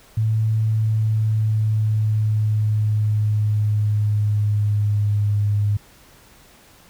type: tone with pitch glide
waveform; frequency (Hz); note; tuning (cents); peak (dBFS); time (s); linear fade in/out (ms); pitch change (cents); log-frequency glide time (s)
sine; 110 to 103.23; A2 to G#2; 0 to -10; -16; 0.17-5.77; 5; -110; 0.57-5.39
effects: pink hiss -50 dBFS RMS until 6.89 s